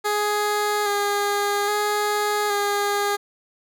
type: tone with vibrato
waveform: 15% pulse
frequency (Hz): 412.1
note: G#4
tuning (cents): -13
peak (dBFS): -14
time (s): 0.04-3.17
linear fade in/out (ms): 20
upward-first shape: square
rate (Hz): 0.61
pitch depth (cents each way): 20
effects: none